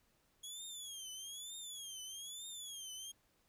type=tone with vibrato; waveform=20% pulse; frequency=3322 Hz; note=G#7; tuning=in tune; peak=-40 dBFS; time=0.43-3.12 s; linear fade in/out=10 ms; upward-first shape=triangle; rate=1.1 Hz; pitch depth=180 cents each way; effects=pink hiss -75 dBFS RMS until 3.48 s